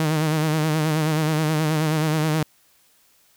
sawtooth tone with vibrato, 155.56 Hz, D#3, in tune, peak -15 dBFS, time 0-2.43 s, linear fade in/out 2 ms, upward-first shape sine, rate 9.4 Hz, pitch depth 53 cents each way, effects white hiss -59 dBFS RMS until 3.36 s

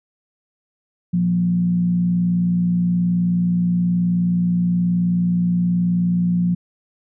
sine tone with frequency modulation, 176.5 Hz, F3, 19 cents sharp, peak -15 dBFS, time 1.13-6.55 s, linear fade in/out 10 ms, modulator 58.9 Hz, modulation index 0.36, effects none

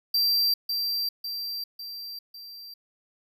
square tone with echo, 4708 Hz, D8, 3 cents sharp, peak -21 dBFS, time 0.14-0.54 s, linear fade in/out 5 ms, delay 550 ms, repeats 4, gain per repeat -5 dB, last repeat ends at 2.74 s, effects none

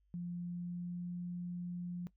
sine tone with pitch glide, 174.61 to 176.23 Hz, F3 to F3, 0 to +16 cents, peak -38 dBFS, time 0.14-2.07 s, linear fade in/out 0 ms, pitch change +16 cents, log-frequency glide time 0.31-1.15 s, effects noise-tail reverb RT60 0.1 s tail -18 dB re dry + added 50 Hz sine -70 dBFS peak until 2.16 s

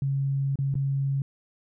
sine tone with dropouts, 137.5 Hz, C#3, 14 cents flat, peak -23 dBFS, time 0.02-1.22 s, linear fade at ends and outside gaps 2 ms, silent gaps 0.557-0.588 / 0.742-0.753 s, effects none

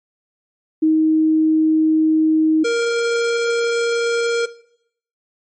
sine / square tone pair in turn, 314.8 / 467.7 Hz, D#4 / A#4, +20 / +6 cents, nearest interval perfect fifth, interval 686 cents, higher second, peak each -11 / -16 dBFS, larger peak first, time 0.82-2.64 / 2.64-4.46 s, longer neither, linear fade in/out 10 ms, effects noise-tail reverb RT60 0.7 s tail -18 dB re dry + MP3 32 kbps

